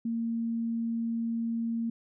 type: tone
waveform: sine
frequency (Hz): 230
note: A#3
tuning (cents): -23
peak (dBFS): -28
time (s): 0.05-1.9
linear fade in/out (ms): 5
effects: none